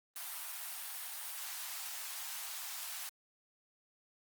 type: high-pass noise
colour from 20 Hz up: white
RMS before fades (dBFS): -43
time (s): 0.16-3.09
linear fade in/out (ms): 0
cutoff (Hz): 680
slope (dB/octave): 48
effects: Opus 32 kbps